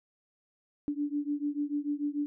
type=beating tone pair; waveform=sine; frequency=288.4 / 295.2 Hz; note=D4 / D4; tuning=-31 / +9 cents; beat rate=6.8 Hz; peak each=-32 / -33 dBFS; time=0.88-2.26 s; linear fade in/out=0 ms; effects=none